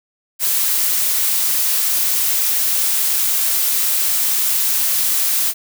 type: noise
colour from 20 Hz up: blue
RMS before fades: -17 dBFS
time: 0.39-5.54 s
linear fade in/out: 50 ms
effects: none